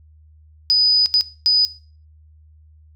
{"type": "tone bursts at uneven times", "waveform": "sine", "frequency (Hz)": 4978, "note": "D#8", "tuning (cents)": 0, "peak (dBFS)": -11, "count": 3, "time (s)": [[0.7, 1.06], [1.14, 1.21], [1.46, 1.65]], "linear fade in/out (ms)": 0, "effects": ["noise-tail reverb RT60 0.4 s tail -18 dB re dry", "added 77 Hz sine -46 dBFS peak until 2.95 s"]}